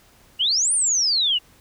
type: exponential two-way sweep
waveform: sine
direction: up then down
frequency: 2794 to 9480 to 2794 Hz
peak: -17 dBFS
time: 0.39-1.39 s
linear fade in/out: 20 ms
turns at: 0.73 s
effects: pink hiss -54 dBFS RMS until 1.6 s